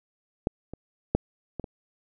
clicks, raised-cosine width 2 ms, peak -10 / -24 / -7 / -19 / -23 dBFS, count 5, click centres 0.471 / 0.736 / 1.15 / 1.597 / 1.642 s, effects none

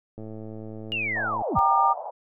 click train, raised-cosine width 2 ms, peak -26 dBFS, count 136, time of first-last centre 0.18-1.419 s, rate 109 Hz
sine linear sweep, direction down, 2889 to 39 Hz, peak -25 dBFS, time 0.92-1.59 s, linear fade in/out 0 ms
pink band-pass noise, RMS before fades -35 dBFS, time 1.15-2.11 s, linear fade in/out 10 ms, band 610 to 880 Hz, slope 48 dB/octave
sine chord, G minor, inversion none, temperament equal with one note detuned, 784 / 932.3 / 1203.5 Hz, G5 / Bb5 / D6, 0 / 0 / +42 cents, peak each -22 / -22 / -21 dBFS, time 1.55-1.94 s, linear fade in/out 20 ms
effects none

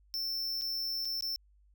square tone with dropouts, 5360 Hz, E8, 28 cents sharp, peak -33 dBFS, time 0.14-1.36 s, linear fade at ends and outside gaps 0 ms, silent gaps 0.612-0.619 / 1.049-1.054 / 1.208-1.224 s, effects added 50 Hz sine -61 dBFS peak until 1.74 s

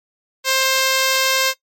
5% pulse tone, 528 Hz, C5, 16 cents sharp, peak -3 dBFS, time 0.44-1.54 s, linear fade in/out 50 ms, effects noise-tail reverb RT60 0.1 s tail -20 dB re dry + MP3 64 kbps

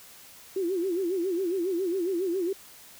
sine tone with vibrato, 361.8 Hz, F#4, 39 cents flat, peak -25 dBFS, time 0.56-2.53 s, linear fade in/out 5 ms, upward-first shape sine, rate 7.3 Hz, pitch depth 140 cents each way, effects white hiss -50 dBFS RMS until 2.99 s

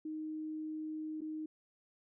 sine tone with dropouts, 311.1 Hz, D#4, in tune, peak -38 dBFS, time 0.05-1.46 s, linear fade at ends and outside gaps 5 ms, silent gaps 1.208-1.216 s, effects none

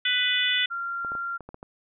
harmonic tone, 496.2 Hz, B4, 8 cents sharp, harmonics 3 / 4 / 5 / 6 / 7, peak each -29 / -27 / -32 / -27 / -26 dBFS, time 0.05-0.66 s, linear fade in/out 5 ms
sine tone, 1383 Hz, F6, 17 cents flat, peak -28 dBFS, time 0.7-1.38 s, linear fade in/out 20 ms
clicks, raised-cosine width 1 ms, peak -26 dBFS, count 7, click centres 1.048 / 1.119 / 1.152 / 1.407 / 1.49 / 1.544 / 1.629 s
effects none

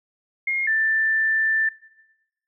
sine tone pair in turn, 2138 / 1772.5 Hz, C7 / A6, +37 / +12 cents, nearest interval minor third, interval 325 cents, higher first, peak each -20 / -18 dBFS, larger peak second, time 0.47-0.67 / 0.67-1.69 s, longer second, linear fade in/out 5 ms, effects noise-tail reverb RT60 1.0 s tail -19 dB re dry

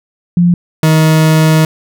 sine / 40% pulse tone pair in turn, 174.61 / 157.65 Hz, F3 / D#3, 0 / +23 cents, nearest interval major second, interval 177 cents, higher first, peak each -5 dBFS, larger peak neither, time 0.37-0.54 / 0.83-1.65 s, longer second, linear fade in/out 2 ms, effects none

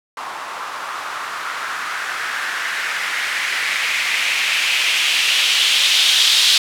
violet noise with low-pass filter sweep, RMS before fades -19 dBFS, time 0.17-6.58 s, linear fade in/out 2 ms, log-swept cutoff 1000 to 3700 Hz, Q 2.6, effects none

